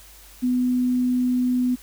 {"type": "tone", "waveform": "sine", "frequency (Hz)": 249.8, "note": "B3", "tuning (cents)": 20, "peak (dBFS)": -18, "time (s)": [0.42, 1.76], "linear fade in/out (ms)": 20, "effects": ["added 50 Hz sine -49 dBFS peak until 1.82 s", "white hiss -48 dBFS RMS until 1.82 s"]}